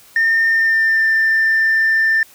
sine tone with pitch glide, 1815 to 1786.9 Hz, A#6 to A6, -47 to +26 cents, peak -10 dBFS, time 0.16-2.23 s, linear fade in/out 2 ms, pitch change -27 cents, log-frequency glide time 0.48-1.06 s, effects tanh soft clip ceiling -9 dBFS + white hiss -46 dBFS RMS until 2.34 s

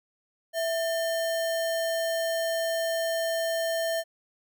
sine tone with sample-and-hold, 659.3 Hz, E5, in tune, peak -25 dBFS, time 0.53-4.04 s, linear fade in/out 50 ms, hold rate 2450 Hz, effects none

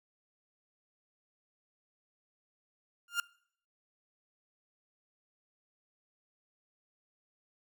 30% pulse tone with exponential growth, 1403 Hz, F6, 8 cents sharp, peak -23 dBFS, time 3.08-3.2 s, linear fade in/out 2 ms, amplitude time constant 26 ms, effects noise-tail reverb RT60 0.6 s tail -23 dB re dry

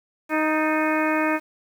harmonic tone with a mistuned harmonic, 311.1 Hz, D#4, in tune, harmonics 1 / 2 / 3 / 4 / 5 / 6 / 7 / 8, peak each -23 / -26 / -28 / -29 / -30 / -31 / -31 / -32 dBFS, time 0.29-1.4 s, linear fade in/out 50 ms, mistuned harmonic 6, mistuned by -57 cents, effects 8-bit

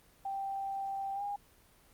sine tone with pitch glide, 784 to 812.1 Hz, G5 to G#5, 0 to -39 cents, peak -34 dBFS, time 0.25-1.36 s, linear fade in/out 5 ms, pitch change +61 cents, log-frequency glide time 1.14-1.23 s, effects pink hiss -63 dBFS RMS until 1.93 s + Opus 24 kbps

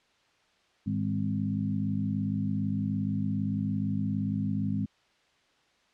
harmonic tone with a mistuned harmonic, 52 Hz, G#1, 3 cents sharp, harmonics 2 / 3 / 4 / 5, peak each -33 / -35 / -30 / -34 dBFS, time 0.86-4.86 s, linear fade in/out 10 ms, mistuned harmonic 4, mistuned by -46 cents, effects white hiss -66 dBFS RMS until 5.93 s + low-pass 4000 Hz 12 dB/octave

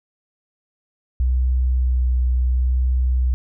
sine tone with vibrato, 62.8 Hz, B1, 30 cents sharp, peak -15 dBFS, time 1.2-3.34 s, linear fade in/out 0 ms, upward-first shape sine, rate 0.73 Hz, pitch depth 14 cents each way, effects none

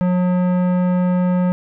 sine tone with tanh clipping, 180.5 Hz, F#3, 43 cents flat, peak -16 dBFS, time 0.01-1.52 s, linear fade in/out 0 ms, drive 15 dB, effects none

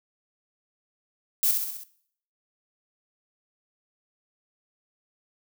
violet noise with echo, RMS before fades -22 dBFS, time 1.43-1.51 s, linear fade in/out 0 ms, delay 65 ms, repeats 5, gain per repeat -4 dB, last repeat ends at 1.835 s, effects noise-tail reverb RT60 0.6 s tail -17 dB re dry

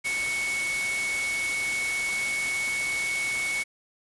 sine tone in noise, 2217 Hz, C#7, in tune, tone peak -26 dBFS, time 0.04-3.64 s, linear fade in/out 20 ms, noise white, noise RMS -33 dBFS, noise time 0.04-3.64 s, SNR +4 dB, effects resampled to 24000 Hz

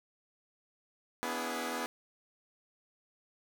10% pulse chord, E dominant seventh, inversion second, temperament equal with one note detuned, 246.9 / 287.8 / 329.6 / 415.3 Hz, B3 / D4 / E4 / G#4, 0 / -35 / 0 / 0 cents, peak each -29 / -34 / -33 / -33 dBFS, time 1.23-1.86 s, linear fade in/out 0 ms, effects none

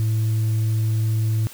sine tone, 110 Hz, A2, in tune, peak -15 dBFS, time 0-1.47 s, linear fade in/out 0 ms, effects tanh soft clip ceiling -17 dBFS + white hiss -42 dBFS RMS until 1.53 s

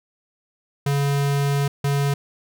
square tone bursts at uneven times, 141.2 Hz, C#3, 32 cents sharp, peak -19 dBFS, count 2, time 0.86-1.68 / 1.84-2.14 s, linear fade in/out 5 ms, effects none

